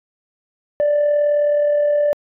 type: tone with amplitude modulation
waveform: sine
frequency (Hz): 587.3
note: D5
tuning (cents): 0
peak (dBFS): -10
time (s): 0.8-2.13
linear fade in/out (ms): 0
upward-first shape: sine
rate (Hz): 39.1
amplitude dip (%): 35
effects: tanh soft clip ceiling -11 dBFS